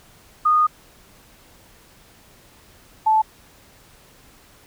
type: tone pair in turn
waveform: sine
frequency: 1231 / 872.7 Hz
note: D#6 / A5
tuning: -19 / -14 cents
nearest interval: tritone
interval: 595 cents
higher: first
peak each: -13 dBFS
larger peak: neither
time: 0.45-0.67 / 3.06-3.22 s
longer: first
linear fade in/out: 10 ms
effects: pink hiss -51 dBFS RMS until 4.66 s